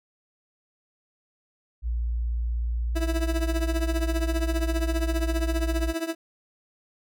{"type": "tone", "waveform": "sine", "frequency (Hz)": 58.27, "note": "A#1", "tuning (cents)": 0, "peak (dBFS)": -24, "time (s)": [1.82, 5.94], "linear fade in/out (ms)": 50}
{"type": "tone with tremolo", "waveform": "30% pulse", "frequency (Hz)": 328.3, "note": "E4", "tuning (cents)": -7, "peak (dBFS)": -21, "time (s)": [2.95, 6.15], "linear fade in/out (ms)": 20, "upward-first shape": "triangle", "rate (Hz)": 15, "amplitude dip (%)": 90}
{"effects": []}